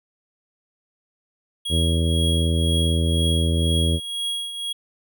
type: tone with tremolo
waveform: square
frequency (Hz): 3300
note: G#7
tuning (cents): -12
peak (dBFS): -23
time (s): 1.65-4.73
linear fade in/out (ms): 10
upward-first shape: triangle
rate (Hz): 2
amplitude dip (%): 65
type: harmonic tone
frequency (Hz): 82.41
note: E2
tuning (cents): 0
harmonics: 1 / 2 / 3 / 4 / 5 / 6 / 7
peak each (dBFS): -19 / -25 / -29 / -31 / -33 / -35 / -36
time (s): 1.69-4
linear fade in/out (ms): 50
effects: none